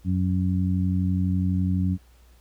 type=harmonic tone; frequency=92 Hz; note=F#2; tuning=9 cents flat; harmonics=1 / 2 / 3; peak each=-23 / -24 / -31 dBFS; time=0.04-1.98 s; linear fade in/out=50 ms; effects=added 60 Hz sine -52 dBFS peak until 2.4 s + pink hiss -61 dBFS RMS until 2.4 s